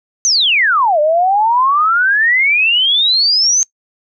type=exponential two-way sweep; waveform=sine; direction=down then up; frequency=6400 to 587.3 to 6400 Hz; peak=-9 dBFS; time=0.25-3.63 s; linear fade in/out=0 ms; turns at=1 s; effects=noise-tail reverb RT60 0.1 s tail -24 dB re dry